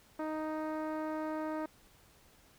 10% pulse tone with low-pass filter, 311.1 Hz, D#4, in tune, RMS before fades -37 dBFS, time 0.19-1.66 s, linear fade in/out 5 ms, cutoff 960 Hz, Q 0.52, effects pink hiss -63 dBFS RMS until 2.58 s

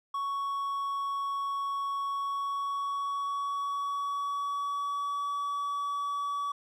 triangle tone with pitch glide, 1113 to 1141.6 Hz, C#6 to D6, +7 to -49 cents, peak -28 dBFS, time 0.14-6.52 s, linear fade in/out 5 ms, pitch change +44 cents, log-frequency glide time 2.06-5.28 s, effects none

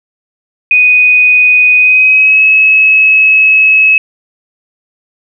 sine tone with pitch glide, 2489 to 2575 Hz, D#7 to E7, 0 to -41 cents, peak -3 dBFS, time 0.71-3.98 s, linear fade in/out 2 ms, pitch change +59 cents, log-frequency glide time 1.77-2.43 s, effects none

